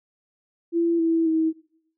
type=tone with pitch steps; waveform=sine; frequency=337.2 / 328.7 / 320.5 Hz; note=E4 / E4 / E4; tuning=+39 / -5 / -49 cents; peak=-18 dBFS; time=0.72-1.53 s; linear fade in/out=50 ms; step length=270 ms; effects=noise-tail reverb RT60 0.7 s tail -19 dB re dry